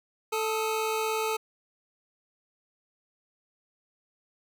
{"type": "tone pair together", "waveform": "25% pulse", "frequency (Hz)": [440, 1263.3], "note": ["A4", "D#6"], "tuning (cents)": [0, 26], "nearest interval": "octave + tritone", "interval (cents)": 1826, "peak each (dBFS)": [-24, -30], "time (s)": [0.32, 1.37], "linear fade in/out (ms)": 10, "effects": []}